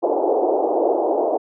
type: band-pass noise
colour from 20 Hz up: pink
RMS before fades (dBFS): -19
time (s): 0.02-1.38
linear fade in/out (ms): 20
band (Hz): 330 to 810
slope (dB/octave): 48
effects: none